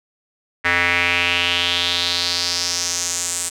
square tone with band-pass filter sweep, 87.31 Hz, F2, in tune, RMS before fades -20 dBFS, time 0.64-3.5 s, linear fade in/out 20 ms, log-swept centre 1900 to 8200 Hz, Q 3.7, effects none

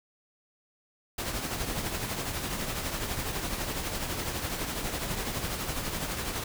pink noise with tremolo, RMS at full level -31 dBFS, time 1.18-6.44 s, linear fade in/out 5 ms, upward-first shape triangle, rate 12 Hz, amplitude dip 50%, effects none

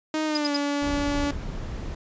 sawtooth tone with pitch glide, 311.1 to 286.9 Hz, D#4 to D4, 0 to -40 cents, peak -20 dBFS, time 0.14-1.31 s, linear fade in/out 2 ms, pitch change -140 cents, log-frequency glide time 0.25-0.53 s
sine tone bursts, 4978 Hz, D#8, in tune, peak -24 dBFS, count 3, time 0.35-0.566 s, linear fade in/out 2 ms, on 22 ms, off 75 ms
brown noise, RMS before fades -32 dBFS, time 0.82-1.95 s, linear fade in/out 5 ms
effects resampled to 16000 Hz

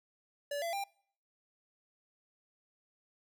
square tone with pitch steps, 575 / 675.9 / 794.6 Hz, D5 / E5 / G5, -37 / +43 / +23 cents, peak -35 dBFS, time 0.51-0.84 s, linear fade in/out 5 ms, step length 110 ms, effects noise-tail reverb RT60 0.6 s tail -26 dB re dry

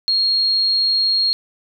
sine tone, 4266 Hz, C8, 33 cents sharp, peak -14 dBFS, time 0.08-1.33 s, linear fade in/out 0 ms, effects none

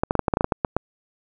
clicks, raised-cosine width 1 ms, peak -5 dBFS, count 12, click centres 0.035 / 0.109 / 0.153 / 0.193 / 0.282 / 0.338 / 0.371 / 0.409 / 0.444 / 0.522 / 0.648 / 0.766 s, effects none

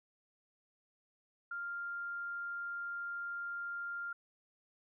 sine tone, 1396.9 Hz, F6, in tune, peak -38 dBFS, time 1.51-4.13 s, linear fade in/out 5 ms, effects none

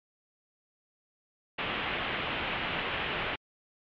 white low-pass noise, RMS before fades -33 dBFS, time 1.58-3.36 s, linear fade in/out 10 ms, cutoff 3200 Hz, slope 48 dB/octave, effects MP3 64 kbps

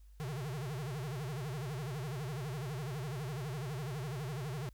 square tone with vibrato, 138.59 Hz, C#3, in tune, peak -38 dBFS, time 0.2-4.69 s, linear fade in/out 0 ms, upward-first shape sine, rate 12 Hz, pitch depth 240 cents each way, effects added 50 Hz sine -54 dBFS peak until 4.73 s + white hiss -75 dBFS RMS until 4.73 s

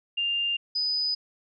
sine tone pair in turn, 2799 / 4987 Hz, F7 / D#8, +3 / +3 cents, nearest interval minor seventh, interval 1000 cents, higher second, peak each -24 dBFS, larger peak neither, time 0.17-0.57 / 0.75-1.15 s, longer neither, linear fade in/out 10 ms, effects none

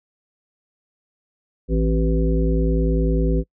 harmonic tone with a mistuned harmonic, 55 Hz, A1, in tune, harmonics 1 / 3 / 5 / 7 / 9, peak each -18 / -23 / -25 / -26 / -28 dBFS, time 1.68-3.44 s, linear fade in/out 50 ms, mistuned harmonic 5, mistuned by -59 cents, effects noise-tail reverb RT60 0.1 s tail -25 dB re dry

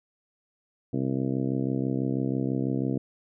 harmonic tone, 66.1 Hz, C2, 18 cents sharp, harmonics 2 / 3 / 4 / 5 / 6 / 7 / 8 / 9 / 10, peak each -30 / -32 / -29 / -33 / -39 / -37 / -46 / -47 / -45 dBFS, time 0.93-2.98 s, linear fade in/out 5 ms, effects none

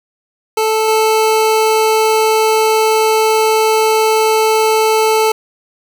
25% pulse tone with level steps, 438.4 Hz, A4, 6 cents flat, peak -8 / -6 dBFS, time 0.57-5.32 s, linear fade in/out 5 ms, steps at 0.88 s, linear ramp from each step 2 ms, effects none

